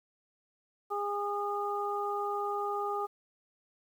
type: harmonic tone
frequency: 408.4 Hz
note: G#4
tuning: 29 cents flat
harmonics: 1 / 2 / 3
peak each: -35 / -35 / -35 dBFS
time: 0.9-3.07 s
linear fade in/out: 20 ms
effects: 10-bit